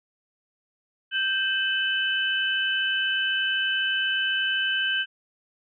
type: tone cluster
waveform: sine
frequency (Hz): 1567 / 2604 / 3016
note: G6 / E7 / F#7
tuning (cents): -1 / -22 / +32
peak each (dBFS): -25 / -32 / -26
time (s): 1.11-5.06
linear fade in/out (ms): 50
effects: none